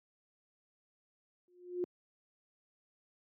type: tone with exponential growth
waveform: sine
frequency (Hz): 357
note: F4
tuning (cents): +38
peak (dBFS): -29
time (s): 1.48-1.84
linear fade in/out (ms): 0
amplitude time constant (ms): 78
effects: high-pass 150 Hz 12 dB/octave

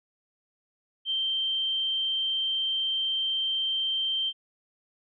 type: tone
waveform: sine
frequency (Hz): 3136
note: G7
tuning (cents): 0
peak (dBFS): -25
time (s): 1.05-4.33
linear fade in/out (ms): 50
effects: none

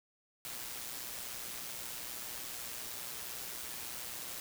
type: noise with amplitude modulation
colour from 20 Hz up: white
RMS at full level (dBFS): -41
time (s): 0.45-4.4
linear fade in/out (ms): 0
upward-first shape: sine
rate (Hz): 121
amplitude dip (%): 45
effects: none

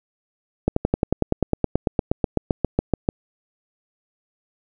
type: slowing click train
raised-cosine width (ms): 2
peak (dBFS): -4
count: 22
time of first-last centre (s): 0.68-3.089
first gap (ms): 84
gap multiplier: 1.03
effects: none

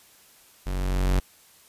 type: tone with level ramp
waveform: 45% pulse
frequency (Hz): 46.39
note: F#1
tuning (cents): +5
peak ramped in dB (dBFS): -27 to -18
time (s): 0.66-1.2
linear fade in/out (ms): 10
effects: white hiss -55 dBFS RMS until 1.68 s + resampled to 32000 Hz

